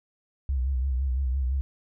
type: tone with vibrato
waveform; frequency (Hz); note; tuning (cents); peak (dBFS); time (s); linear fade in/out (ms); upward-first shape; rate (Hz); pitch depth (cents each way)
sine; 65.41; C2; 0; -23; 0.49-1.61; 0; sine; 5.9; 92
effects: none